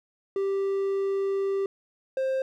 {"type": "tone pair in turn", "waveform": "triangle", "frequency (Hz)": [392, 528.4], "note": ["G4", "C5"], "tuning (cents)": [0, 17], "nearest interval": "perfect fourth", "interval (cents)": 517, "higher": "second", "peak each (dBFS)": -22, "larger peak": "neither", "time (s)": [[0.36, 1.66], [2.17, 2.42]], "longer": "first", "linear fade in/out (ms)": 2, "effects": []}